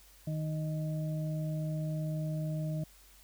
harmonic tone, 155.56 Hz, D#3, in tune, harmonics 1 / 2 / 4, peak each -32 / -45 / -43 dBFS, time 0.27-2.84 s, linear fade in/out 5 ms, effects added 49 Hz sine -60 dBFS peak until 3.23 s + white hiss -60 dBFS RMS until 3.23 s

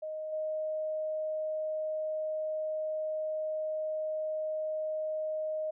sine tone with level steps, 622.3 Hz, D#5, in tune, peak -35 / -31 dBFS, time 0.02-5.71 s, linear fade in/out 10 ms, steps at 0.32 s, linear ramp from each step 10 ms, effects none

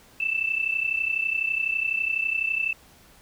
sine tone pair together, 2637 / 2669 Hz, E7 / E7, 0 / +21 cents, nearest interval unison, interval 21 cents, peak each -25 / -27 dBFS, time 0.2-2.73 s, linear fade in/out 5 ms, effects pink hiss -54 dBFS RMS until 3.21 s

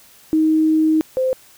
sine tone pair in turn, 314.4 / 518.4 Hz, D#4 / C5, +18 / -16 cents, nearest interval major sixth, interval 866 cents, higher second, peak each -12 / -15 dBFS, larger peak first, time 0.33-1.01 / 1.17-1.33 s, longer first, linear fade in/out 0 ms, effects white hiss -48 dBFS RMS until 1.57 s

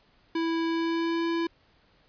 square tone with pitch glide, 329.6 to 334.4 Hz, E4 to E4, 0 to +25 cents, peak -26 dBFS, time 0.35-1.47 s, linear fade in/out 5 ms, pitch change +25 cents, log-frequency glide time 0.66-1.27 s, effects pink hiss -63 dBFS RMS until 2.08 s + resampled to 11025 Hz

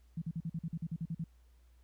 sine tone bursts, 164.1 Hz, E3, 8 cents flat, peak -34 dBFS, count 12, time 0.17-1.241 s, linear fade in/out 5 ms, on 48 ms, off 45 ms, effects added 60 Hz sine -60 dBFS peak until 1.83 s + pink hiss -75 dBFS RMS until 1.83 s

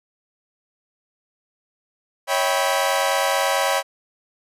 sawtooth chord, C# half-diminished seventh, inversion none, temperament equal with one note detuned, 554.4 / 643.8 / 784 / 987.8 Hz, C#5 / E5 / G5 / B5, 0 / -41 / 0 / 0 cents, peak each -19 / -21 / -20 / -21 dBFS, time 2.27-3.83 s, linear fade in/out 50 ms, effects resampled to 32000 Hz

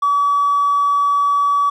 triangle tone, 1142 Hz, D6, 49 cents flat, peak -9 dBFS, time 0.02-1.7 s, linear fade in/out 10 ms, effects tanh soft clip ceiling -10 dBFS

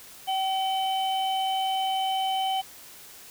triangle tone pair together, 766 / 3048 Hz, G5 / G7, -40 / -49 cents, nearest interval 2 octaves, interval 2391 cents, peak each -23 / -30 dBFS, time 0.27-2.62 s, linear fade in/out 20 ms, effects white hiss -47 dBFS RMS until 3.3 s

